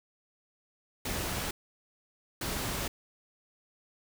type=noise bursts at uneven times; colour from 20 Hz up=pink; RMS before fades=-34 dBFS; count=2; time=1.05-1.51 / 2.41-2.88 s; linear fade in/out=5 ms; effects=none